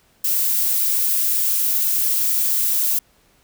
violet noise, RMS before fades -19 dBFS, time 0.24-2.99 s, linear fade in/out 5 ms, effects pink hiss -58 dBFS RMS until 3.43 s

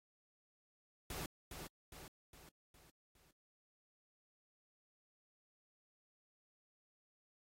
pink noise with echo, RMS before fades -45 dBFS, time 1.1-1.26 s, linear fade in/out 2 ms, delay 410 ms, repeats 5, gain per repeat -5 dB, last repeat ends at 3.31 s, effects AAC 48 kbps

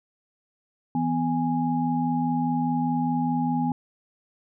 sine tone cluster, 164 / 248.9 / 827 Hz, E3 / B3 / G#5, -9 / +14 / -8 cents, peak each -28 / -24 / -28 dBFS, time 0.95-3.72 s, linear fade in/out 2 ms, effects none

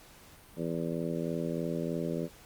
harmonic tone, 83.2 Hz, E2, 17 cents sharp, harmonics 2 / 3 / 4 / 5 / 6 / 7, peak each -35 / -37 / -38 / -39 / -40 / -40 dBFS, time 0.56-2.29 s, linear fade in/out 50 ms, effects pink hiss -55 dBFS RMS until 2.45 s + Opus 48 kbps

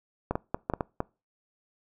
clicks, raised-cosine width 1 ms, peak -13 dBFS, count 7, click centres 0.31 / 0.355 / 0.545 / 0.699 / 0.737 / 0.808 / 1.004 s, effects noise-tail reverb RT60 0.3 s tail -24 dB re dry

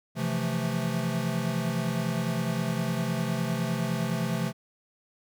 square chord, F major seventh, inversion second, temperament equal, 130.81 / 164.81 / 174.61 / 220 Hz, C3 / E3 / F3 / A3, 0 / 0 / 0 / 0 cents, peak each -33 dBFS, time 0.15-4.53 s, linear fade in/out 50 ms, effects none

